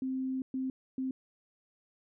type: tone bursts at uneven times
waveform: sine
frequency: 261.6 Hz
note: C4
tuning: in tune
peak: -31 dBFS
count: 3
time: 0.02-0.42 / 0.54-0.7 / 0.98-1.11 s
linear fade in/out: 2 ms
effects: none